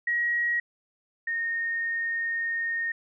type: tone pair in turn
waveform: sine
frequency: 1900 / 1844.8 Hz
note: A#6 / A#6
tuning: +33 / -19 cents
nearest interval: minor second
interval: 52 cents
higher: first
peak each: -23 / -26 dBFS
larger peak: first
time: 0.07-0.6 / 1.27-2.92 s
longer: second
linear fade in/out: 5 ms
effects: none